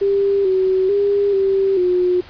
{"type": "tone with pitch steps", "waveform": "sine", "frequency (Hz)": [397.2, 376.5, 403.2, 388.7, 360.3], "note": ["G4", "F#4", "G4", "G4", "F#4"], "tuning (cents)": [23, 30, 49, -15, -46], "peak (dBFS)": -13, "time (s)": [0.01, 2.21], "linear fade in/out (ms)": 10, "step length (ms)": 440, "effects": ["pink hiss -41 dBFS RMS until 2.29 s", "resampled to 11025 Hz"]}